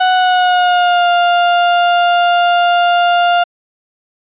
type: tone with pitch glide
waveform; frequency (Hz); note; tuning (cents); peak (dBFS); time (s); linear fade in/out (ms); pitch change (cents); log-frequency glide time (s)
35% pulse; 740 to 700.9; F#5 to F5; 0 to +6; -7; 0-3.44; 10; -94; 0.13-1.09
effects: resampled to 8000 Hz